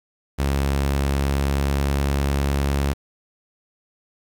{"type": "tone with pitch glide", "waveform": "sawtooth", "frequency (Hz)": [69.3, 69.94], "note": ["C#2", "C#2"], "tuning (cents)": [0, 16], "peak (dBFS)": -15, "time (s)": [0.38, 2.94], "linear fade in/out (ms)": 20, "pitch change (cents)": 16, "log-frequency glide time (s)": [0.85, 2.63], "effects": ["8-bit"]}